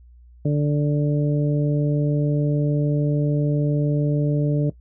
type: harmonic tone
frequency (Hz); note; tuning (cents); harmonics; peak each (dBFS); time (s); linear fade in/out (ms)
146.83; D3; 0; 1 / 2 / 3 / 4; -18 / -24 / -28 / -30; 0.45-4.7; 5
effects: noise-tail reverb RT60 0.1 s tail -18 dB re dry + added 60 Hz sine -45 dBFS peak until 4.8 s